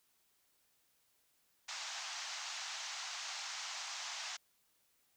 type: band-pass noise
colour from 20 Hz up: white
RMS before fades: -44 dBFS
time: 1.68-4.37 s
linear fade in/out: 10 ms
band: 690 to 6800 Hz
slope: 48 dB/octave
effects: white hiss -75 dBFS RMS until 5.16 s